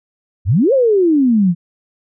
sine exponential two-way sweep, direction up then down, 77.5 to 562 to 164.9 Hz, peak -9 dBFS, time 0.45-1.55 s, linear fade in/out 50 ms, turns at 0.73 s, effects none

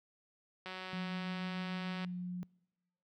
click train, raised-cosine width 0.3 ms, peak -28 dBFS, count 259, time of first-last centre 0.66-2.047 s, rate 186 Hz
sine tone, 179.2 Hz, F3, 45 cents sharp, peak -37 dBFS, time 0.93-2.43 s, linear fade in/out 0 ms
effects noise-tail reverb RT60 1.0 s tail -26 dB re dry + high-pass 80 Hz 12 dB/octave

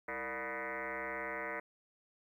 sine tone with frequency modulation, 1245 Hz, D#6, 1 cent sharp, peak -37 dBFS, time 0.08-1.6 s, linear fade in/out 5 ms, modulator 131 Hz, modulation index 6.7, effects 12-bit

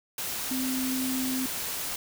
sine tone in noise, 259.4 Hz, C4, 15 cents flat, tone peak -28 dBFS, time 0.51-1.46 s, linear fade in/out 2 ms, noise white, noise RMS -33 dBFS, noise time 0.18-1.96 s, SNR +2 dB, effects none

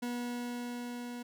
40% pulse tone with level ramp, 242.4 Hz, B3, 32 cents flat, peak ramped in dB -33 to -39 dBFS, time 0.02-1.23 s, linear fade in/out 10 ms, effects none

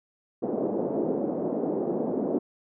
pink band-pass noise, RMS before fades -28 dBFS, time 0.42-2.39 s, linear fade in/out 10 ms, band 230 to 570 Hz, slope 24 dB/octave, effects none

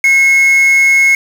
triangle tone with quantisation, 2175 Hz, C#7, 33 cents flat, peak -4 dBFS, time 0.04-1.15 s, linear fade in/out 2 ms, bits 4, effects none

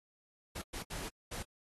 pink noise bursts at uneven times, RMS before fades -42 dBFS, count 4, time 0.55-0.62 / 0.73-0.83 / 0.9-1.09 / 1.31-1.43 s, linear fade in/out 10 ms, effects AAC 32 kbps

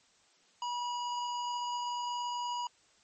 square tone, 969 Hz, B5, 33 cents flat, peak -34 dBFS, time 0.62-2.67 s, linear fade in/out 2 ms, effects white hiss -66 dBFS RMS until 3.03 s + MP3 32 kbps

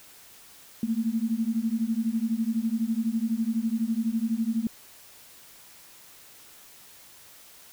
sine beating tone pair, 220 / 232 Hz, A3 / A#3, 0 / -8 cents, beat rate 12 Hz, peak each -27 dBFS, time 0.83-4.67 s, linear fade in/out 2 ms, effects white hiss -51 dBFS RMS until 7.72 s

